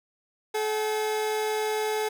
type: tone pair together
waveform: 30% pulse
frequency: 430.1 / 769 Hz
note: A4 / G5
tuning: -39 / -33 cents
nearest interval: minor seventh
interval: 1006 cents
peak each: -23 / -34 dBFS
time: 0.54-2.09 s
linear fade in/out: 10 ms
effects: none